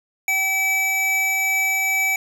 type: tone pair together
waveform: square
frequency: 765.9 / 2300 Hz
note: G5 / D7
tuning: -40 / -37 cents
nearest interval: octave + perfect fifth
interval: 1903 cents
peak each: -30 / -19 dBFS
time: 0.28-2.16 s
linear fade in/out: 2 ms
effects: none